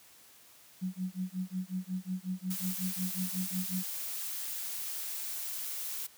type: tone with tremolo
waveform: sine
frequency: 185 Hz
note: F#3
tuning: in tune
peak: -30 dBFS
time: 0.81-3.84 s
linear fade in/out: 20 ms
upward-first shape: sine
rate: 5.5 Hz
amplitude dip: 100%
type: noise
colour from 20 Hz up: blue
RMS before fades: -38 dBFS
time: 2.5-6.07 s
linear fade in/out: 10 ms
effects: white hiss -58 dBFS RMS until 6.17 s + high-pass 60 Hz 12 dB/octave